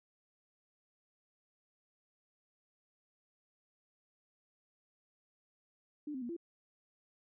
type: tone with pitch steps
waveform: sine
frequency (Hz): 297.1 / 260.2 / 239.4 / 339.5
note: D4 / C4 / A#3 / F4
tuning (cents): +20 / -9 / +46 / -49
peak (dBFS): -38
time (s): 6.07-6.366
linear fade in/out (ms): 5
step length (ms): 74
effects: none